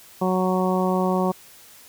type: harmonic tone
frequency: 185 Hz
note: F#3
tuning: in tune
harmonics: 1 / 2 / 3 / 4 / 5 / 6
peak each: -22 / -25 / -27 / -28 / -29 / -30 dBFS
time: 0.21-1.32 s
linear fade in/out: 10 ms
effects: white hiss -48 dBFS RMS until 1.88 s